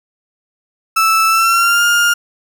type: tone with pitch glide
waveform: 35% pulse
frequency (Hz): 1317 to 1411.5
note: E6 to F6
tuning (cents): -2 to +18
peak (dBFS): -8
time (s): 0.96-2.14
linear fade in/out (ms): 10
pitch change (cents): +120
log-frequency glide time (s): 1.28-1.84
effects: none